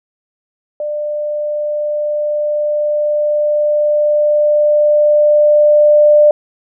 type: tone with level ramp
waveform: sine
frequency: 596 Hz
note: D5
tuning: 25 cents sharp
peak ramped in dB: -17 to -4 dBFS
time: 0.8-6.31 s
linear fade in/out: 2 ms
effects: none